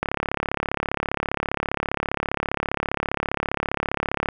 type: click train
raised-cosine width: 0.5 ms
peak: -7 dBFS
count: 150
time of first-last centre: 0.03-4.287 s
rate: 35 Hz
effects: none